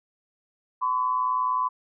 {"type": "tone pair together", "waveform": "sine", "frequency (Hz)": [1015.3, 1135], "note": ["B5", "C#6"], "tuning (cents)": [48, 41], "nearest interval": "major second", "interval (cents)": 193, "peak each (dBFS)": [-23, -28], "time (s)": [0.81, 1.69], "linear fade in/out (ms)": 20, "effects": []}